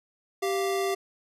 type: tone pair together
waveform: square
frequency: 390.6 / 696 Hz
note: G4 / F5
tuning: -6 / -6 cents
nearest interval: minor seventh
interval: 1000 cents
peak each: -27 / -32 dBFS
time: 0.42-0.95 s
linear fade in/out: 10 ms
effects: resampled to 32000 Hz

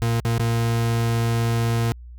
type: tone with dropouts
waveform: 40% pulse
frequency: 115.9 Hz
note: A#2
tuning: 10 cents flat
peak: -18 dBFS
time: 0.02-1.92 s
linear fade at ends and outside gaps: 0 ms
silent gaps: 0.2-0.25 / 0.381-0.396 s
effects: added 60 Hz sine -37 dBFS peak until 2.18 s

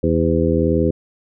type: harmonic tone with a mistuned harmonic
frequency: 81.4 Hz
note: E2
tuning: 21 cents flat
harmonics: 1 / 2 / 3 / 4 / 5 / 6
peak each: -21 / -21 / -21 / -21 / -21 / -21 dBFS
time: 0.03-0.91 s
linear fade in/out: 5 ms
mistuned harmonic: 6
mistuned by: +64 cents
effects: none

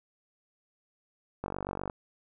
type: click train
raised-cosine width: 1 ms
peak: -20 dBFS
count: 23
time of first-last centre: 1.44-1.898 s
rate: 48 Hz
effects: none

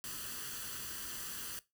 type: noise with comb filter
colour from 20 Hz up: white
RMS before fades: -43 dBFS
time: 0.04-1.59 s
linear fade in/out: 0 ms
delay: 0.66 ms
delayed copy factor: +0.65
effects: noise-tail reverb RT60 0.2 s tail -18 dB re dry

